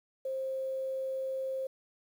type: tone with quantisation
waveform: sine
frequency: 529 Hz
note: C5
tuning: 19 cents sharp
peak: -32 dBFS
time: 0.25-1.67 s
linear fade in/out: 5 ms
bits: 10
effects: none